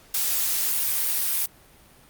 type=noise; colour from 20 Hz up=blue; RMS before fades=-24 dBFS; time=0.14-1.46 s; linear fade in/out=5 ms; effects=pink hiss -53 dBFS RMS until 2.09 s + Opus 48 kbps